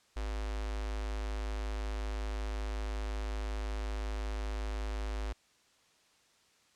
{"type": "tone with notch filter", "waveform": "square", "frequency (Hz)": 52.7, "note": "G#1", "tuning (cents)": 26, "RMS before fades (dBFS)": -36, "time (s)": [0.16, 5.33], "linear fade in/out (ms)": 10, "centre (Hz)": 140, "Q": 0.5, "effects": ["white hiss -67 dBFS RMS until 6.75 s", "low-pass 7000 Hz 12 dB/octave"]}